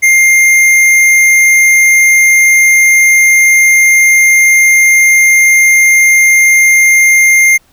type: tone with hard clipping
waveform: sine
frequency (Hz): 2111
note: C7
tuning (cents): +15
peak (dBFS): -5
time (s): 0.02-7.58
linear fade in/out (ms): 20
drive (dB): 13
effects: pink hiss -50 dBFS RMS until 7.72 s